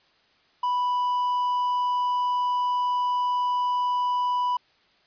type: tone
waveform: triangle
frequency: 987.8 Hz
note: B5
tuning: in tune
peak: -20 dBFS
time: 0.63-4.57 s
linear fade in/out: 5 ms
effects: white hiss -62 dBFS RMS until 5.06 s + resampled to 11025 Hz